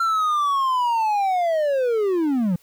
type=linear sweep; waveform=triangle; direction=down; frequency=1366 to 165.2 Hz; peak=-16 dBFS; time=0-2.56 s; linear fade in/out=5 ms; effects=white hiss -57 dBFS RMS until 2.62 s